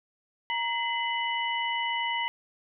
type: tone cluster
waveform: sine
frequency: 937 / 2032 / 2961 Hz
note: A#5 / B6 / F#7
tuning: +9 / +49 / +1 cents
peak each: -30 / -31 / -33 dBFS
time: 0.5-2.28 s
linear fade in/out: 0 ms
effects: none